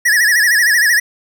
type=tone with vibrato; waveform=square; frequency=1802 Hz; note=A6; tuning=41 cents sharp; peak=-10 dBFS; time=0.05-1 s; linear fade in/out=10 ms; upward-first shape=sine; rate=13 Hz; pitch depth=140 cents each way; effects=none